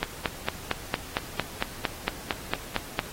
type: click train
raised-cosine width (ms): 0.3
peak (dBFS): -8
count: 14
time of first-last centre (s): 0.03-2.991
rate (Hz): 4.39
effects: pink hiss -42 dBFS RMS until 3.12 s + AAC 48 kbps